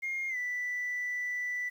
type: tone with pitch glide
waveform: sine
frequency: 2130 to 1975.9 Hz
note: C7 to B6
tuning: +30 to 0 cents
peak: -30 dBFS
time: 0.02-1.7 s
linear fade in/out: 20 ms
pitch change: -130 cents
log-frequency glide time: 0.29-0.37 s
effects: tanh soft clip ceiling -28 dBFS + 10-bit